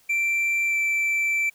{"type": "tone with pitch glide", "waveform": "triangle", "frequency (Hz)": [2349, 2333], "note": ["D7", "D7"], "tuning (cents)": [0, -12], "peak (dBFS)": -19, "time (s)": [0.09, 1.5], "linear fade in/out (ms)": 10, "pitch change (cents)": -12, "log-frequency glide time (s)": [0.67, 0.76], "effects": ["white hiss -59 dBFS RMS until 1.54 s"]}